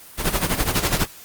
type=noise with tremolo; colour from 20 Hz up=pink; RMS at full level=-18 dBFS; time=0.17-1.07 s; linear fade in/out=50 ms; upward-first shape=sine; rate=12 Hz; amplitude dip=75%; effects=white hiss -43 dBFS RMS until 1.24 s + Opus 24 kbps